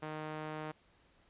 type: tone with band-pass filter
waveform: sawtooth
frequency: 154.5 Hz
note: D#3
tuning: 12 cents flat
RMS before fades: -42 dBFS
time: 0.02-0.72 s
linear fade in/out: 10 ms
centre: 940 Hz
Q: 0.58
effects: pink hiss -68 dBFS RMS until 1.29 s + resampled to 8000 Hz